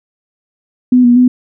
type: tone with pitch steps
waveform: sine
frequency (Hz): 250 / 241.6 / 250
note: B3 / B3 / B3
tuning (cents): +21 / -38 / +21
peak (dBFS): -4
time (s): 0.92-1.28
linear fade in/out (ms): 5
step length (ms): 120
effects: none